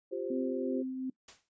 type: chord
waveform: sine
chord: F suspended second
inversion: none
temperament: just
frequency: 349.2 / 392.9 / 523.8 Hz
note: F4 / G4 / C5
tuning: 0 / +4 / +2 cents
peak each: -38 / -37 / -38 dBFS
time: 0.11-0.83 s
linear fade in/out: 20 ms
type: tone with tremolo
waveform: sine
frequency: 260 Hz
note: C4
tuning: 11 cents flat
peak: -31 dBFS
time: 0.3-1.1 s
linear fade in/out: 5 ms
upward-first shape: triangle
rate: 2.7 Hz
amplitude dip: 45%
type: noise with exponential decay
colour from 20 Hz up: white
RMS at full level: -46 dBFS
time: 1.28-1.49 s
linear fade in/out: 5 ms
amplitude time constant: 44 ms
effects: noise-tail reverb RT60 0.1 s tail -21 dB re dry + resampled to 16000 Hz